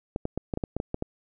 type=clicks; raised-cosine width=2 ms; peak=-15 dBFS; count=10; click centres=0.161 / 0.254 / 0.376 / 0.538 / 0.574 / 0.638 / 0.766 / 0.801 / 0.944 / 1.024 s; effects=none